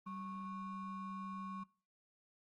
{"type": "ring-modulated tone", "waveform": "triangle", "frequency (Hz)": 646, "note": "E5", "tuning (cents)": -35, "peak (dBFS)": -38, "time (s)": [0.06, 1.64], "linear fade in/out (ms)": 10, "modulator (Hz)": 453, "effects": ["noise-tail reverb RT60 0.4 s tail -23 dB re dry", "Opus 24 kbps"]}